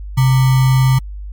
sine tone with sample-and-hold, 130.81 Hz, C3, in tune, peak -8 dBFS, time 0.17-0.99 s, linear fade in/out 10 ms, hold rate 1050 Hz, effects added 50 Hz sine -25 dBFS peak until 1.32 s + MP3 96 kbps

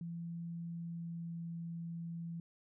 sine tone with pitch glide, 169 to 167.93 Hz, E3 to E3, +43 to +32 cents, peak -40 dBFS, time 0.01-2.4 s, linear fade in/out 2 ms, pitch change -11 cents, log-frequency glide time 0.63-1.44 s, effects none

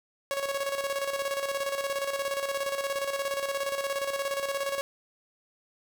sawtooth tone with tremolo, 554.4 Hz, C#5, in tune, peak -23 dBFS, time 0.31-4.81 s, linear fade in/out 0 ms, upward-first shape square, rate 17 Hz, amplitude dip 55%, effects 9-bit

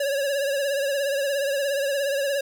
square tone with vibrato, 558 Hz, C#5, 11 cents sharp, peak -23 dBFS, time 0-2.41 s, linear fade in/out 5 ms, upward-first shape triangle, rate 17 Hz, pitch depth 72 cents each way, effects none

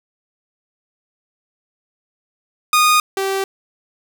sawtooth tone pair in turn, 1232 / 388.1 Hz, D#6 / G4, -17 / -17 cents, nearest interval octave + minor sixth, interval 2000 cents, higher first, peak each -7 / -14 dBFS, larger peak first, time 2.73-3 / 3.17-3.44 s, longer neither, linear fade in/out 2 ms, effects none

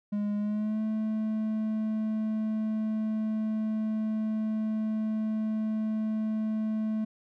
triangle tone with pitch glide, 206.7 to 217.5 Hz, G#3 to A3, -8 to -20 cents, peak -25 dBFS, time 0.12-7.05 s, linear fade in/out 10 ms, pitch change +88 cents, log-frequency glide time 0.37-0.81 s, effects none

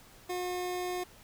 25% pulse tone, 360 Hz, F#4, 47 cents flat, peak -29 dBFS, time 0.29-1.04 s, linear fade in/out 10 ms, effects pink hiss -56 dBFS RMS until 1.23 s

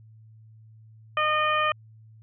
harmonic tone, 612 Hz, D#5, 29 cents flat, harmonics 1 / 2 / 3 / 4 / 5, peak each -29 / -23 / -30 / -30 / -33 dBFS, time 1.17-1.72 s, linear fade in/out 2 ms, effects added 110 Hz sine -48 dBFS peak until 2.22 s

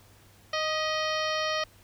harmonic tone with a mistuned harmonic, 621 Hz, D#5, 3 cents flat, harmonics 1 / 2 / 3 / 4 / 5 / 6 / 7 / 8 / 9, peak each -31 / -32 / -34 / -38 / -36 / -43 / -38 / -43 / -40 dBFS, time 0.53-1.64 s, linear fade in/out 5 ms, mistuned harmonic 3, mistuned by +43 cents, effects added 100 Hz sine -58 dBFS peak until 1.83 s + pink hiss -58 dBFS RMS until 1.83 s

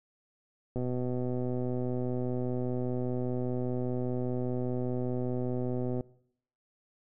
click train, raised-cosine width 2 ms, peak -21 dBFS, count 657, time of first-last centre 0.76-6.008 s, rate 125 Hz, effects noise-tail reverb RT60 0.7 s tail -22 dB re dry

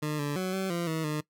20% pulse tone with pitch steps, 151.2 / 145.1 / 186 / 190.7 / 171.7 / 160.2 / 151.7 Hz, D#3 / D3 / F#3 / G3 / F3 / E3 / D#3, -49 / -21 / +9 / -47 / -29 / -49 / -44 cents, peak -24 dBFS, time 0.02-1.21 s, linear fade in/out 10 ms, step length 170 ms, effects noise-tail reverb RT60 0.1 s tail -20 dB re dry

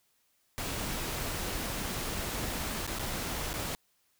pink noise with dropouts, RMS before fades -35 dBFS, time 0.58-3.75 s, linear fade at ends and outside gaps 0 ms, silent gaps 2.866-2.876 / 2.987-2.994 / 3.531-3.539 s, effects white hiss -72 dBFS RMS until 4.19 s

